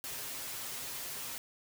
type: noise with comb filter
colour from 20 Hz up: white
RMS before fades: -41 dBFS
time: 0.04-1.38 s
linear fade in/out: 0 ms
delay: 7.5 ms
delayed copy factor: +0.75
effects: none